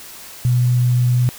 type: tone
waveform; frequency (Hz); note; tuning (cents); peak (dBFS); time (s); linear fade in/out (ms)
sine; 123.47; B2; 0; -12; 0.45-1.29; 0
effects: white hiss -37 dBFS RMS until 1.38 s